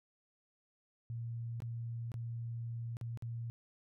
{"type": "tone with dropouts", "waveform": "sine", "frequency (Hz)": 116.54, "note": "A#2", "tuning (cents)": 0, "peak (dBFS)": -38, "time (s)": [1.1, 3.5], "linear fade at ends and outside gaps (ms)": 0, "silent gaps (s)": [[1.603, 1.621], [2.118, 2.141], [2.969, 3.012], [3.174, 3.223]], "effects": []}